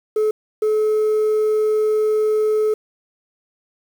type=tone bursts at uneven times; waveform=sine; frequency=429.9 Hz; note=A4; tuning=40 cents flat; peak=-12 dBFS; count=2; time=0.16-0.31 / 0.62-2.74 s; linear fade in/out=5 ms; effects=tanh soft clip ceiling -14 dBFS + 7-bit